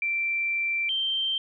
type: tone pair in turn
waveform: sine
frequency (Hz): 2349 / 3136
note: D7 / G7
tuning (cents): 0 / 0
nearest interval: perfect fourth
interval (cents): 500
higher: second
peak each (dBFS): -24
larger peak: neither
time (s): 0.02-0.89 / 0.89-1.38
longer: first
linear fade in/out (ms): 2
effects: none